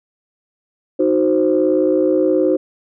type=chord; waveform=sine; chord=C diminished; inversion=first; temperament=equal; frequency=311.1 / 370 / 523.3 Hz; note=Eb4 / Gb4 / C5; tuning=0 / 0 / 0 cents; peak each=-16 dBFS; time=0.99-2.57 s; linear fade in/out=10 ms; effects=tanh soft clip ceiling -4 dBFS